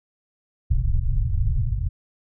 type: low-pass noise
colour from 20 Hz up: pink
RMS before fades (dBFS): -21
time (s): 0.7-1.89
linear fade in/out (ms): 10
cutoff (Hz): 130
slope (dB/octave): 48
effects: none